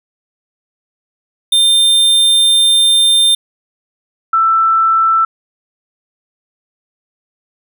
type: tone pair in turn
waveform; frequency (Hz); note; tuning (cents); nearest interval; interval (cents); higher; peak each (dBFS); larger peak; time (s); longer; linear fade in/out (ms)
square / sine; 3600 / 1329.1; A7 / E6; +39 / +14; octave + perfect fourth; 1725; first; -8; neither; 1.52-3.35 / 4.33-5.25; first; 5
effects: none